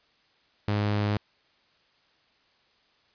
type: tone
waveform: sawtooth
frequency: 103.83 Hz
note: G#2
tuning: in tune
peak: -20 dBFS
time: 0.68-1.17 s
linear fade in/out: 0 ms
effects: white hiss -65 dBFS RMS until 3.14 s + resampled to 11025 Hz